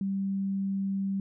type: tone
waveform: sine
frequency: 195.2 Hz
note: G3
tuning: 7 cents flat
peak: -27 dBFS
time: 0.01-1.2 s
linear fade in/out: 2 ms
effects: none